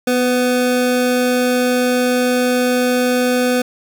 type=tone pair together; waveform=square; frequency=247.6 / 501 Hz; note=B3 / B4; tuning=+5 / +25 cents; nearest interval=octave; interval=1220 cents; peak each=-17 dBFS; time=0.07-3.62 s; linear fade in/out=5 ms; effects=none